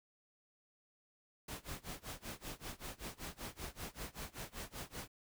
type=noise with tremolo; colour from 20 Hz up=pink; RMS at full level=-44 dBFS; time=1.48-5.08 s; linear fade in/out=5 ms; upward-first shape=sine; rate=5.2 Hz; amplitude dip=95%; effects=none